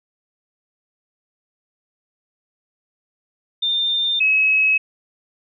sine tone pair in turn, 3606 / 2565 Hz, A7 / E7, +42 / -48 cents, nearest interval tritone, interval 590 cents, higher first, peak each -17 / -13 dBFS, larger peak second, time 3.62-4.2 / 4.2-4.78 s, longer neither, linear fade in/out 10 ms, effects none

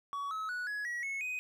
triangle tone with pitch steps, 1128 / 1288.3 / 1471.3 / 1680.4 / 1919.1 / 2192 / 2503 Hz, C#6 / E6 / F#6 / G#6 / A#6 / C#7 / D#7, +30 / -40 / -10 / +20 / +50 / -20 / +10 cents, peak -33 dBFS, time 0.13-1.39 s, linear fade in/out 0 ms, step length 180 ms, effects none

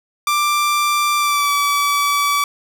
sawtooth tone with pitch glide, 1180 to 1149.1 Hz, D6 to D6, +8 to -38 cents, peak -11 dBFS, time 0.27-2.44 s, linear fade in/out 2 ms, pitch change -46 cents, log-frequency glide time 1.18-1.52 s, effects none

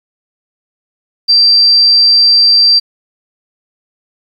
sine tone, 4699 Hz, D8, in tune, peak -4 dBFS, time 1.28-2.8 s, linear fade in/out 20 ms, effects 7-bit

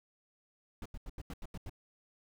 brown noise bursts, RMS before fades -42 dBFS, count 8, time 0.82-1.696 s, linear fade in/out 2 ms, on 36 ms, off 84 ms, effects none

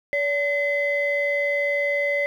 sine tone pair together, 572 / 2038 Hz, D5 / C7, -46 / -46 cents, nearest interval octave + minor seventh, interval 2200 cents, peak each -22 / -22 dBFS, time 0.13-2.26 s, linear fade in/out 0 ms, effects tanh soft clip ceiling -14 dBFS + 9-bit

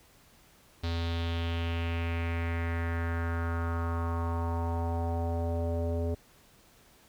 square tone with low-pass filter sweep, 84 Hz, E2, 33 cents sharp, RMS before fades -31 dBFS, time 0.83-6.15 s, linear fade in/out 10 ms, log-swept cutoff 4100 to 510 Hz, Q 3.4, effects pink hiss -60 dBFS RMS until 7.08 s

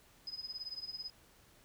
sine tone with tremolo, 5030 Hz, D#8, 18 cents sharp, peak -37 dBFS, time 0.27-1.1 s, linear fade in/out 2 ms, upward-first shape triangle, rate 18 Hz, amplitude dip 95%, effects pink hiss -64 dBFS RMS until 1.64 s

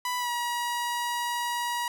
sawtooth tone with pitch glide, 990 to 959 Hz, B5 to A#5, +4 to +49 cents, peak -24 dBFS, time 0.05-1.88 s, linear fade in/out 2 ms, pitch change -55 cents, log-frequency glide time 0.18-0.3 s, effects none

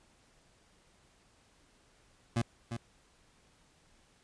25% pulse tone with echo, 116.54 Hz, A#2, in tune, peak -24 dBFS, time 2.36-2.42 s, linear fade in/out 5 ms, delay 350 ms, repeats 1, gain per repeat -8 dB, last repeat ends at 2.77 s, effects pink hiss -66 dBFS RMS until 4.23 s + resampled to 22050 Hz

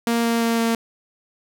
sawtooth tone with pitch steps, 233.1 / 231.8 / 230.4 / 229.1 Hz, A#3 / A#3 / A#3 / A#3, 0 / -10 / -20 / -30 cents, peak -14 dBFS, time 0.07-0.75 s, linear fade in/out 2 ms, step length 170 ms, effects none

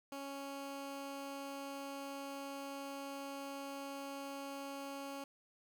15% pulse tone, 277.2 Hz, C#4, in tune, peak -37 dBFS, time 0.12-5.24 s, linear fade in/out 2 ms, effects none

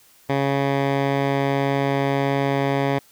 10% pulse tone with low-pass filter, 138.59 Hz, C#3, in tune, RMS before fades -21 dBFS, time 0.29-2.99 s, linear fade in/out 10 ms, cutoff 2700 Hz, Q 0.76, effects white hiss -54 dBFS RMS until 3.11 s

